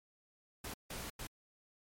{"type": "noise bursts at uneven times", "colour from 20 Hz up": "pink", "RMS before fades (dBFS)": -44, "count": 3, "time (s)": [[0.64, 0.74], [0.9, 1.1], [1.19, 1.27]], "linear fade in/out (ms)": 5, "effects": ["MP3 64 kbps"]}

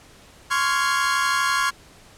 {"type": "chord", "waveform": "40% pulse", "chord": "Db major seventh", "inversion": "third", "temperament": "equal with one note detuned", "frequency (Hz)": [1046.5, 1118.4, 1396.9, 1661.2], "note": ["C6", "Db6", "F6", "Ab6"], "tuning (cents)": [0, 15, 0, 0], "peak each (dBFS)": -24, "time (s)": [0.5, 1.71], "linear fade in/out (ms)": 20, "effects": ["pink hiss -49 dBFS RMS until 2.17 s", "low-pass 10000 Hz 12 dB/octave"]}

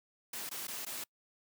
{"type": "noise with dropouts", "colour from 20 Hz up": "white", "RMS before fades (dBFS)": -41, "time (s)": [0.33, 1.04], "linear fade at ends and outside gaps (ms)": 5, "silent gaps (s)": [[0.493, 0.512], [0.671, 0.68], [0.851, 0.864]], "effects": ["noise-tail reverb RT60 0.1 s tail -26 dB re dry", "high-pass 150 Hz 12 dB/octave"]}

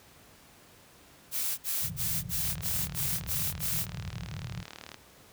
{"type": "noise bursts", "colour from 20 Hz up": "blue", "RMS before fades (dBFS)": -31, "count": 8, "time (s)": [1.31, 3.862], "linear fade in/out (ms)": 50, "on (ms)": 270, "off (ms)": 56}
{"type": "low-pass noise", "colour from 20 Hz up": "white", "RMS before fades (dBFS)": -38, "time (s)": [1.8, 4.65], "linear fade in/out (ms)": 50, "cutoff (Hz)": 180, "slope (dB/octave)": 96}
{"type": "click train", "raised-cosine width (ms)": 0.2, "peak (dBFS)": -24, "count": 96, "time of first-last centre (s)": [2.45, 4.943], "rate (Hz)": 38.1}
{"effects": ["pink hiss -56 dBFS RMS until 5.32 s", "high-pass 60 Hz 12 dB/octave"]}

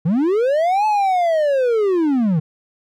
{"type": "linear two-way sweep", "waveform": "triangle", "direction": "up then down", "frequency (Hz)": [146.83, 868, 146.83], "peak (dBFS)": -12, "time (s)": [0.05, 2.4], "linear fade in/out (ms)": 10, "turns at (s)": 0.86, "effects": []}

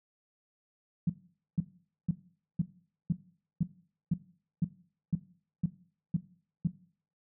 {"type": "tone bursts", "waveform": "sine", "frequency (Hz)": 171, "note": "F3", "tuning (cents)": -36, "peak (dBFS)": -23, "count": 12, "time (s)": [1.07, 6.674], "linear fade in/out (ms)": 5, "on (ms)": 27, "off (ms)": 480, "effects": ["noise-tail reverb RT60 0.5 s tail -17 dB re dry"]}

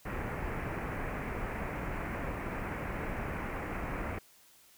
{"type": "low-pass noise", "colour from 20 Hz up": "pink", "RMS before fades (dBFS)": -37, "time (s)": [0.05, 4.19], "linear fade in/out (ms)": 10, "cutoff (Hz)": 2400, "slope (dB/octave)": 48, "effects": ["white hiss -61 dBFS RMS until 4.77 s"]}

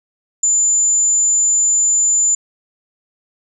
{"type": "tone", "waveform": "sine", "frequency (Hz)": 7080, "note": "A8", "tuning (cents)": 10, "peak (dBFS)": -11, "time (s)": [0.43, 2.35], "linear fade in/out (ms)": 5, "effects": []}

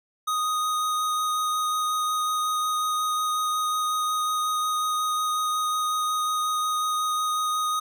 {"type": "tone with vibrato", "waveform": "square", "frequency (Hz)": 1244.5, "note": "D#6", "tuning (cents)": 0, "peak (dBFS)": -24, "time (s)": [0.27, 7.8], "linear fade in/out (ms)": 10, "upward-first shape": "sine", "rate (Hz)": 5.5, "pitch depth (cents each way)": 8, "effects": []}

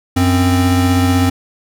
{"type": "tone pair together", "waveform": "square", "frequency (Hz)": [92.7, 262.2], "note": ["F#2", "C4"], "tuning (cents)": [4, 4], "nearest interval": "octave + tritone", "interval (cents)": 1800, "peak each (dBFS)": -14, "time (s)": [0.16, 1.3], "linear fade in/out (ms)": 10, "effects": []}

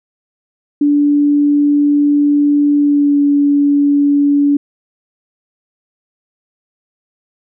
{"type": "tone with pitch glide", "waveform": "sine", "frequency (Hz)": [290.4, 286.4], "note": ["D4", "D4"], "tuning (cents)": [-19, -43], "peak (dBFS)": -8, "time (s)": [0.81, 4.57], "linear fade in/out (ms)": 5, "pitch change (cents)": -24, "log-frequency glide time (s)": [2.77, 3.2], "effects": []}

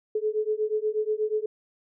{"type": "beating tone pair", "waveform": "sine", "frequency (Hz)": [425.2, 433.5], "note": ["G#4", "A4"], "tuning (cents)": [41, -26], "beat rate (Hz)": 8.3, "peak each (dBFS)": -27, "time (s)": [0.15, 1.46], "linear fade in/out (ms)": 5, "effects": []}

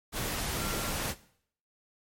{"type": "tone in noise", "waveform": "sine", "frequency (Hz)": 1371, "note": "F6", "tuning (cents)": -32, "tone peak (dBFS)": -41, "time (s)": [0.56, 0.94], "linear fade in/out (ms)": 50, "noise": "pink", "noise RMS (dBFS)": -33, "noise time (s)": [0.12, 1.15], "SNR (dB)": -11, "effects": ["noise-tail reverb RT60 0.6 s tail -17 dB re dry", "MP3 64 kbps"]}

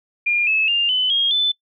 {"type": "tone with pitch steps", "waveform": "sine", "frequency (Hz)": [2411, 2599, 2802, 3020, 3256, 3510], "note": ["D7", "E7", "F7", "F#7", "G#7", "A7"], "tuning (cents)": [45, -25, 5, 35, -35, -5], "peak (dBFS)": -15, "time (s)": [0.26, 1.52], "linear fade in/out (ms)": 10, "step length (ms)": 210, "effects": ["noise-tail reverb RT60 0.1 s tail -22 dB re dry"]}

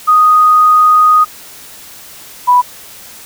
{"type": "tone pair in turn", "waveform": "sine", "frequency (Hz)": [1243, 986.6], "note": ["D#6", "B5"], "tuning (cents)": [-2, -2], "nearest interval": "major third", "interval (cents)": 400, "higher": "first", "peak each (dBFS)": -4, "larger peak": "neither", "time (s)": [[0.07, 1.25], [2.47, 2.62]], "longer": "first", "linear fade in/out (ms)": 20, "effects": ["white hiss -34 dBFS RMS until 3.25 s"]}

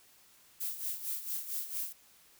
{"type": "noise with tremolo", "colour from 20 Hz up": "violet", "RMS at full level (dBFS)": -35, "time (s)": [0.6, 1.93], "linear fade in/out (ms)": 10, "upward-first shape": "sine", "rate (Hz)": 4.4, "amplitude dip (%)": 70, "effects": ["white hiss -62 dBFS RMS until 2.39 s"]}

